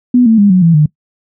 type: tone with pitch steps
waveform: sine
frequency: 246.9 / 223.8 / 202.9 / 183.9 / 166.7 / 151.11 Hz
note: B3 / A3 / G#3 / F#3 / E3 / D3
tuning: 0 / +30 / -40 / -10 / +20 / +50 cents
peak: -4 dBFS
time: 0.14-0.86 s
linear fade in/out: 5 ms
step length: 120 ms
effects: noise-tail reverb RT60 0.1 s tail -22 dB re dry